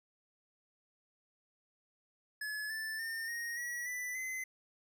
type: tone with pitch steps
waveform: square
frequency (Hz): 1708 / 1760.1 / 1813.7 / 1869.1 / 1926 / 1984.8 / 2045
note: G#6 / A6 / A#6 / A#6 / B6 / B6 / C7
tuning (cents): +48 / 0 / -48 / +4 / -44 / +8 / -40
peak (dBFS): -38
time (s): 2.41-4.44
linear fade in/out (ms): 5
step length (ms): 290
effects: none